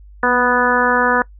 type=harmonic tone with a mistuned harmonic; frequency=246.9 Hz; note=B3; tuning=in tune; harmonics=1 / 2 / 3 / 4 / 5 / 6 / 7; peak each=-22 / -19 / -23 / -19 / -21 / -18 / -19 dBFS; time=0.23-1.22 s; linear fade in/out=2 ms; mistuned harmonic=1; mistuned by=-25 cents; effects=noise-tail reverb RT60 0.1 s tail -22 dB re dry + added 50 Hz sine -38 dBFS peak until 1.39 s